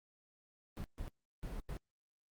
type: noise bursts at uneven times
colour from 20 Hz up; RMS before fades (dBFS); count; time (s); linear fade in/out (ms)
brown; -42; 4; 0.77-0.84 / 0.98-1.08 / 1.43-1.6 / 1.69-1.77; 0
effects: Opus 24 kbps